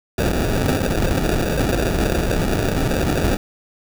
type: noise with sample-and-hold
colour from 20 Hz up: pink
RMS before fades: -19 dBFS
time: 0.18-3.37 s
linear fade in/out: 5 ms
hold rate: 1050 Hz
effects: none